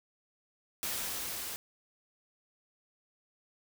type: noise with level ramp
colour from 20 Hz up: white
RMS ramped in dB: -35 to -40 dBFS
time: 0.83-1.56 s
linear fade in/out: 0 ms
effects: none